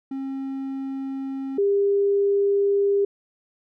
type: tone pair in turn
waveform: triangle / sine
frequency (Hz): 269.5 / 400.8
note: C#4 / G4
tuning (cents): -49 / +38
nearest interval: perfect fifth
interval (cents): 687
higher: second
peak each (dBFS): -25 / -17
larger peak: second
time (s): 0.11-1.58 / 1.58-3.05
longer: neither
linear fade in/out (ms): 5
effects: none